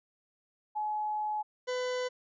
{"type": "tone pair in turn", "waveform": ["sine", "40% pulse"], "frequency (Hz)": [849, 501.6], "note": ["G#5", "B4"], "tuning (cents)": [38, 27], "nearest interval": "major sixth", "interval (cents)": 911, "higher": "first", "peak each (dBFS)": [-30, -30], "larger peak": "neither", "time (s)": [[0.75, 1.43], [1.67, 2.09]], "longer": "first", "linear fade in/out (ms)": 20, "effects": ["resampled to 16000 Hz"]}